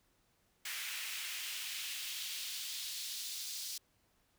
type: noise with high-pass filter sweep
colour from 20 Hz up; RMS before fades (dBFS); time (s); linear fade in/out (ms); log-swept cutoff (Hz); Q
pink; -42; 0.65-3.78; 5; 2100 to 4700; 1.7
effects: pink hiss -74 dBFS RMS until 4.38 s